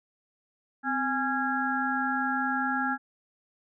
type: harmonic tone with a mistuned harmonic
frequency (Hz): 275.1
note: C#4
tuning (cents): -13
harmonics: 1 / 3 / 5 / 6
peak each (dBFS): -31 / -31 / -31 / -31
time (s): 0.83-2.98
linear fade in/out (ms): 50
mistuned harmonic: 1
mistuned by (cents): -110
effects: none